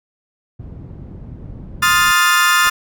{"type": "low-pass noise", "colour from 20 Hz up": "white", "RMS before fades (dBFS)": -33, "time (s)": [0.59, 2.12], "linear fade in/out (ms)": 10, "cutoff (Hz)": 150, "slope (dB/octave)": 12}
{"type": "chord", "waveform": "35% pulse", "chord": "F dominant seventh", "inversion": "second", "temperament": "equal with one note detuned", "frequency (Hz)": [1046.5, 1244.5, 1404.2, 1760], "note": ["C6", "Eb6", "F6", "A6"], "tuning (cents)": [0, 0, 9, 0], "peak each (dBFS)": [-18, -15, -14, -14], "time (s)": [1.82, 2.7], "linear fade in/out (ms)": 10}
{"type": "noise with exponential growth", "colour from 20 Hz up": "pink", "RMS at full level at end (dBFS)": -26, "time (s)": [2.57, 2.68], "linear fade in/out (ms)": 2, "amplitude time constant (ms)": 23}
{"effects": []}